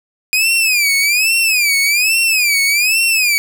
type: tone with vibrato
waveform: sawtooth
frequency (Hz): 2454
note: D#7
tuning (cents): -25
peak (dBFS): -8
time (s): 0.33-3.38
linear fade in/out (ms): 0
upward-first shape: sine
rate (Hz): 1.2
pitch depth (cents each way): 180
effects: none